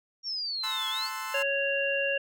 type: exponential two-way sweep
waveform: sine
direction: down then up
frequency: 5620 to 3293 to 4697 Hz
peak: -30 dBFS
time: 0.23-1.1 s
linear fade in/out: 50 ms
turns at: 0.89 s
type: chord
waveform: 30% pulse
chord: F# half-diminished seventh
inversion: first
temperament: equal with one note detuned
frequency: 880 / 1046.5 / 1318.5 / 1493.7 Hz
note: A5 / C6 / E6 / F#6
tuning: 0 / 0 / 0 / +16 cents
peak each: -37 / -34 / -36 / -40 dBFS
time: 0.63-1.43 s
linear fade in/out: 10 ms
type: harmonic tone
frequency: 554.4 Hz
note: C#5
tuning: in tune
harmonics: 1 / 3 / 5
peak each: -29 / -32 / -29 dBFS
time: 1.34-2.18 s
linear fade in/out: 5 ms
effects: none